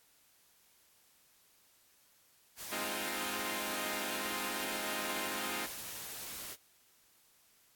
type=noise; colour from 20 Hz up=white; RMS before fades=-44 dBFS; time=2.56-6.57 s; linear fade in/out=50 ms
type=chord; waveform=5% pulse; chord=F minor seventh; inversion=first; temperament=equal; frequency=207.7 / 261.6 / 311.1 / 349.2 Hz; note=Ab3 / C4 / Eb4 / F4; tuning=0 / 0 / 0 / 0 cents; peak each=-31 dBFS; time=2.71-5.67 s; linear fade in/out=20 ms
effects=white hiss -67 dBFS RMS until 7.75 s + AAC 64 kbps